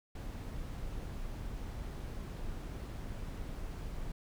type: noise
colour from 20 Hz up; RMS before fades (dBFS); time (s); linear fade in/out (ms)
brown; -41; 0.15-4.12; 5
effects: none